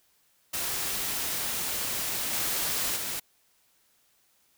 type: noise with level steps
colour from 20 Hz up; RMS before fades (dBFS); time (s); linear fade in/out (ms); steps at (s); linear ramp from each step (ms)
white; -31 / -29 / -33; 0.53-3.2; 10; 2.33 / 2.96; 2
effects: white hiss -67 dBFS RMS until 4.57 s